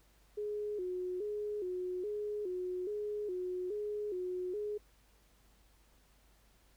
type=tone with vibrato; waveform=sine; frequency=390 Hz; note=G4; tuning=9 cents flat; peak=-35 dBFS; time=0.37-4.78 s; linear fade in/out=10 ms; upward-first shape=square; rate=1.2 Hz; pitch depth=120 cents each way; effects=added 50 Hz sine -66 dBFS peak until 6.76 s + pink hiss -69 dBFS RMS until 6.76 s